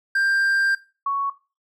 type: tone pair in turn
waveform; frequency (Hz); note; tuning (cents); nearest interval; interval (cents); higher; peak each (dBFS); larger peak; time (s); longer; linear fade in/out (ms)
triangle / sine; 1587 / 1112.5; G6 / C#6; +21 / +6; tritone; 615; first; -16 / -20; first; 0.15-0.75 / 1.06-1.3; first; 5
effects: noise-tail reverb RT60 0.3 s tail -17 dB re dry